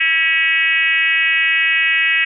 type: tone with frequency modulation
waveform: sine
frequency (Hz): 2245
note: C#7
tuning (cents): +21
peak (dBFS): -12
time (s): 0-2.25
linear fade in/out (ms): 10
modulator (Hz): 306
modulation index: 1.7
effects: none